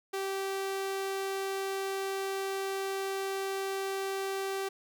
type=tone; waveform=sawtooth; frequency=388.5 Hz; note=G4; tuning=16 cents flat; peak=-28 dBFS; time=0.13-4.69 s; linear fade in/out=10 ms; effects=none